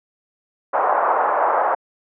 pink band-pass noise, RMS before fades -18 dBFS, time 0.73-1.75 s, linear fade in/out 10 ms, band 620 to 1200 Hz, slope 24 dB/octave, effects low-pass 2000 Hz 12 dB/octave

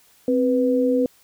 sine tone pair together, 261.4 / 493.9 Hz, C4 / B4, -1 / 0 cents, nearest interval major seventh, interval 1101 cents, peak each -19 dBFS, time 0.28-1.06 s, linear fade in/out 2 ms, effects white hiss -56 dBFS RMS until 1.23 s

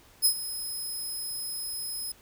5% pulse tone with ADSR envelope, 5110 Hz, D#8, 45 cents sharp, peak -12 dBFS, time 0.22-2.12 s, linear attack 33 ms, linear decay 81 ms, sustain -15 dB, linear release 4 ms, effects pink hiss -57 dBFS RMS until 2.21 s

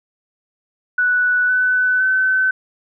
sine tone with pitch steps, 1480 / 1501.5 / 1523.4 Hz, F#6 / F#6 / G6, 0 / +25 / -50 cents, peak -13 dBFS, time 0.98-2.51 s, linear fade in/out 5 ms, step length 510 ms, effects none

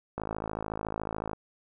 click train, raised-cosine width 1 ms, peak -19 dBFS, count 63, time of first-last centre 0.18-1.332 s, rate 53.8 Hz, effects none

